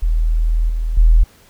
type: tone with level steps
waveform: sine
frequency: 40.31 Hz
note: E1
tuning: 38 cents flat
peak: -12 / -16 / -6 dBFS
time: 0.02-1.24 s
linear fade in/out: 10 ms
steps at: 0.69 / 0.97 s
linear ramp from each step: 5 ms
effects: pink hiss -49 dBFS RMS until 1.49 s